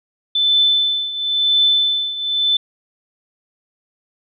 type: tone with tremolo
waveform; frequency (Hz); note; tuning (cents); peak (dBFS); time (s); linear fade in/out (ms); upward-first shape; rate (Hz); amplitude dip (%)
sine; 3520; A7; 0; -10; 0.35-2.57; 5; triangle; 0.97; 80
effects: none